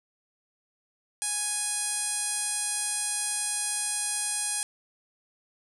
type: tone with low-pass filter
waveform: 5% pulse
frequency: 830.6 Hz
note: G#5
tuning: in tune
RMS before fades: -30 dBFS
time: 1.22-4.63 s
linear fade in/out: 0 ms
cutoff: 9400 Hz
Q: 6.5
effects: none